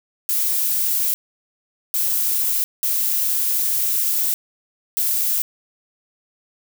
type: noise bursts at uneven times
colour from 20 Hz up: violet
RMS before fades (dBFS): -20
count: 4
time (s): 0.29-1.14 / 1.94-2.64 / 2.83-4.34 / 4.97-5.42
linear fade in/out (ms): 0
effects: none